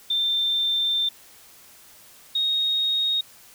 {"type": "tone pair in turn", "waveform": "sine", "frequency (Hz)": [3577, 3739], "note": ["A7", "A#7"], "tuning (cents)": [28, 4], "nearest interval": "minor second", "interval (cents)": 76, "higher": "second", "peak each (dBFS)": -20, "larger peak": "neither", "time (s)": [[0.1, 1.09], [2.35, 3.21]], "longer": "first", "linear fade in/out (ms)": 5, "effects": ["white hiss -50 dBFS RMS until 3.54 s"]}